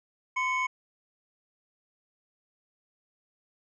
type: tone pair together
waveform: triangle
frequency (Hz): 1027 / 2213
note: C6 / C#7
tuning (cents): -33 / -3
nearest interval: octave + minor second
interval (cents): 1330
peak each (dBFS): -27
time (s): 0.36-0.67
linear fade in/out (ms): 10
effects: resampled to 22050 Hz